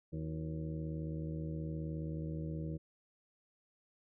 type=harmonic tone with a mistuned harmonic; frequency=79 Hz; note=D#2; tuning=27 cents sharp; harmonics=1 / 2 / 3 / 4 / 5 / 6 / 7; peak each=-44 / -39 / -53 / -45 / -54 / -51 / -53 dBFS; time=0.12-2.78 s; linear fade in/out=20 ms; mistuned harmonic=5; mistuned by=-110 cents; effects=none